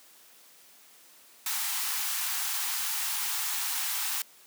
white high-pass noise, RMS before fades -31 dBFS, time 1.46-4.22 s, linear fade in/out 2 ms, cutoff 760 Hz, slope 96 dB/octave, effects white hiss -56 dBFS RMS until 4.46 s + high-pass 200 Hz 12 dB/octave

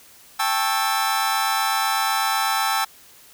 sawtooth chord, A dominant seventh, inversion third, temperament just, 792 / 880 / 1100 / 1320 Hz, G5 / A5 / C#6 / E6, +18 / 0 / -14 / +2 cents, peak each -21 / -21 / -25 / -20 dBFS, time 0.39-2.85 s, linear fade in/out 10 ms, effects white hiss -49 dBFS RMS until 3.33 s

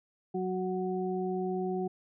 harmonic tone, 185 Hz, F#3, in tune, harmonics 1 / 2 / 4, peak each -34 / -32 / -38 dBFS, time 0.34-1.88 s, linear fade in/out 10 ms, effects none

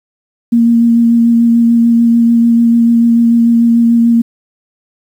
sine tone with vibrato, 233.1 Hz, A#3, in tune, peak -5 dBFS, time 0.52-4.22 s, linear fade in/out 10 ms, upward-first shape sine, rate 6.8 Hz, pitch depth 13 cents each way, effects 7-bit

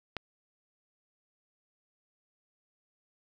click, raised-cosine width 0.3 ms, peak -18 dBFS, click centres 0.167 s, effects none

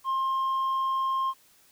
triangle tone with tanh clipping, 1062 Hz, C6, 25 cents sharp, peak -25 dBFS, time 0.04-1.34 s, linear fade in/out 50 ms, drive 7 dB, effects white hiss -60 dBFS RMS until 1.71 s

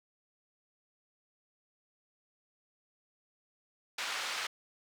pink band-pass noise, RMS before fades -37 dBFS, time 3.98-4.47 s, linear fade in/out 5 ms, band 1200 to 5100 Hz, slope 12 dB/octave, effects none

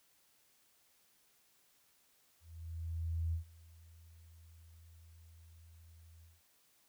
sine tone with ADSR envelope, 82.41 Hz, E2, in tune, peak -32 dBFS, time 2.4-6.42 s, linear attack 930 ms, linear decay 110 ms, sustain -24 dB, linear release 190 ms, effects white hiss -71 dBFS RMS until 6.88 s

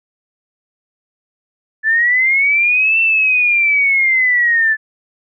sine linear two-way sweep, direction up then down, 1736 to 2689 to 1736 Hz, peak -10 dBFS, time 1.83-4.77 s, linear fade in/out 50 ms, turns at 3 s, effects none

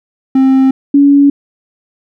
triangle / sine tone pair in turn, 265.1 / 282.6 Hz, C4 / C#4, +23 / +34 cents, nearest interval minor second, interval 111 cents, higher second, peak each -3 dBFS, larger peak neither, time 0.35-0.71 / 0.94-1.3 s, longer neither, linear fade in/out 5 ms, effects none

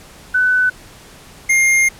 sine / square tone pair in turn, 1500 / 2121 Hz, F#6 / C7, +23 / +23 cents, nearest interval tritone, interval 600 cents, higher second, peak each -11 dBFS, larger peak neither, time 0.34-0.7 / 1.49-1.89 s, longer second, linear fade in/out 10 ms, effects pink hiss -41 dBFS RMS until 1.99 s + low-pass 12000 Hz 12 dB/octave

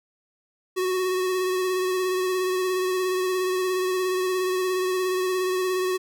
square tone with vibrato, 370 Hz, F#4, in tune, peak -23 dBFS, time 0.76-5.98 s, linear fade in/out 20 ms, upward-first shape sine, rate 17 Hz, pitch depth 24 cents each way, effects none

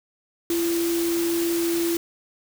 sine tone in noise, 338.6 Hz, E4, 46 cents sharp, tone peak -21 dBFS, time 0.5-1.97 s, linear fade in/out 2 ms, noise white, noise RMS -31 dBFS, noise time 0.5-1.97 s, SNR +7 dB, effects none

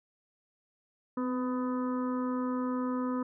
harmonic tone with a mistuned harmonic, 250.5 Hz, B3, 25 cents sharp, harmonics 1 / 2 / 4 / 5 / 6 / 7, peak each -30 / -38 / -40 / -41 / -54 / -56 dBFS, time 1.17-3.23 s, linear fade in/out 5 ms, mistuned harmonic 1, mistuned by +28 cents, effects none

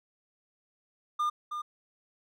triangle tone with echo, 1207 Hz, D6, 47 cents sharp, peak -24 dBFS, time 1.19-1.3 s, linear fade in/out 10 ms, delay 320 ms, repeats 1, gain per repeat -7 dB, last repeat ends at 1.62 s, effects none

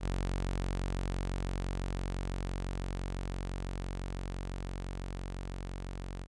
sawtooth tone with level ramp, 45.93 Hz, F#1, 12 cents flat, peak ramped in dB -27 to -35 dBFS, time 0-6.27 s, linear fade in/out 50 ms, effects resampled to 22050 Hz

